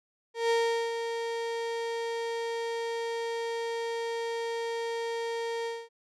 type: tone with ADSR envelope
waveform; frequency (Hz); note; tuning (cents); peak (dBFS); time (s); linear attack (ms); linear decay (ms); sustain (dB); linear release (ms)
35% pulse; 462.1; A#4; -15; -21; 0.34-5.89; 160; 410; -8; 230
effects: low-pass 6000 Hz 12 dB/octave